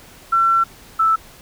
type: tone pair in turn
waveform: sine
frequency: 1350 / 1318.4 Hz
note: E6 / E6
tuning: +41 / 0 cents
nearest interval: unison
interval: 41 cents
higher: first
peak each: -12 dBFS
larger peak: neither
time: 0.32-0.64 / 0.99-1.16 s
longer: first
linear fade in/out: 10 ms
effects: pink hiss -44 dBFS RMS until 1.41 s